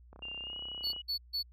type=click train; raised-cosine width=1 ms; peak=-38 dBFS; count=28; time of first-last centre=0.13-0.963 s; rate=32.4 Hz
type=tone with pitch glide; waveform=sine; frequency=2794 to 2919 Hz; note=F7 to F#7; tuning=0 to -24 cents; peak=-39 dBFS; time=0.22-1.02 s; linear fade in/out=10 ms; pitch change=+76 cents; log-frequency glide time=0.4-0.58 s
type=tone bursts; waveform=triangle; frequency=4435 Hz; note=C#8; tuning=in tune; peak=-30 dBFS; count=3; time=0.83-1.43 s; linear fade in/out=20 ms; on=100 ms; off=150 ms
effects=added 60 Hz sine -54 dBFS peak until 1.52 s